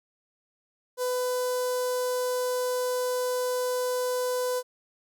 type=tone with notch filter; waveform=sawtooth; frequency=500 Hz; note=B4; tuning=21 cents sharp; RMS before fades=-28 dBFS; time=0.97-4.63 s; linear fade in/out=50 ms; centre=2300 Hz; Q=0.52; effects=none